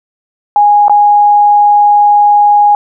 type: tone with dropouts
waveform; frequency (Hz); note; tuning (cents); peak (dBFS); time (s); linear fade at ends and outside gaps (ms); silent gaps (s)
sine; 826; G#5; -10; -3; 0.56-2.75; 1; 0.882-0.896
effects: none